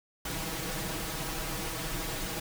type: noise with comb filter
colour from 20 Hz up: pink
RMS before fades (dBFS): -35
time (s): 0.25-2.4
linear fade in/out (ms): 5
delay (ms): 6.2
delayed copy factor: +0.95
effects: none